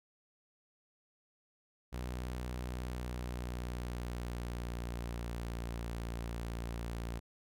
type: tone with pitch glide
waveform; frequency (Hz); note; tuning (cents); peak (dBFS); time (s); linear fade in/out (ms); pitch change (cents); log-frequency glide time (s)
sawtooth; 61.74 to 57.94; B1 to A#1; 0 to -10; -34; 1.92-7.2; 20; -110; 2.79-5.86
effects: none